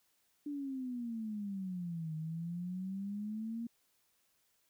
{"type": "exponential two-way sweep", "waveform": "sine", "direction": "down then up", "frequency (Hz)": [295.2, 155.56, 235.5], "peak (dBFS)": -37, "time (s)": [0.46, 3.67], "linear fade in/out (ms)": 5, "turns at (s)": 2.15, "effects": ["white hiss -75 dBFS RMS until 4.69 s"]}